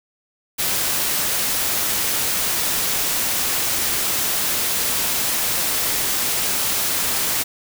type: noise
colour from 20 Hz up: white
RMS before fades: -21 dBFS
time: 0.58-7.44 s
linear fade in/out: 20 ms
effects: none